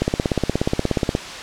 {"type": "click train", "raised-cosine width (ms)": 2, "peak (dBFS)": -4, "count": 20, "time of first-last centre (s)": [0.02, 1.151], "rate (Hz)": 16.8, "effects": ["white hiss -31 dBFS RMS until 1.42 s", "low-pass 5000 Hz 12 dB/octave"]}